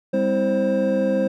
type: tone cluster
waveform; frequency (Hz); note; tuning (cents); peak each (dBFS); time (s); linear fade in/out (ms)
triangle; 199.3 / 258.4 / 324.9 / 529; G3 / C4 / E4 / C5; +29 / -21 / -25 / +19; -21 / -24 / -27 / -18; 0.13-1.28; 10
effects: none